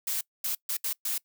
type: noise bursts at uneven times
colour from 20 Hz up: blue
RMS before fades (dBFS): -30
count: 5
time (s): 0.07-0.21 / 0.44-0.55 / 0.69-0.77 / 0.84-0.93 / 1.05-1.18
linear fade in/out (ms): 5
effects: noise-tail reverb RT60 0.1 s tail -23 dB re dry